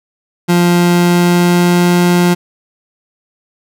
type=tone with pitch glide; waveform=30% pulse; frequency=174.61 to 176.23 Hz; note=F3 to F3; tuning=0 to +16 cents; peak=-5 dBFS; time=0.48-2.35 s; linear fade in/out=20 ms; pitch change=+16 cents; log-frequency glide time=0.69-2 s; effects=none